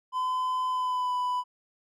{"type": "tone with pitch glide", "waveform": "triangle", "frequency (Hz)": [1017, 994.3], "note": ["C6", "B5"], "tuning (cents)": [-50, 11], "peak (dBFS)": -24, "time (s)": [0.12, 1.44], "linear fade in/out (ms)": 50, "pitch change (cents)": -39, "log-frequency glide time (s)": [0.69, 1.14], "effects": []}